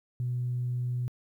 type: tone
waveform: sine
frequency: 123.4 Hz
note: B2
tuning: 1 cent flat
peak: -27 dBFS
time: 0.2-1.08 s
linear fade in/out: 0 ms
effects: tanh soft clip ceiling -23 dBFS + 11-bit